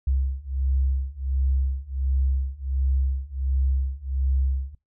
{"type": "beating tone pair", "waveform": "sine", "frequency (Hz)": [65.9, 67.3], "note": ["C2", "C2"], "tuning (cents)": [13, 49], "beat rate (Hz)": 1.4, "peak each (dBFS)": [-25, -24], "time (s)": [0.07, 4.75], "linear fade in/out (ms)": 5, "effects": ["noise-tail reverb RT60 0.2 s tail -23 dB re dry"]}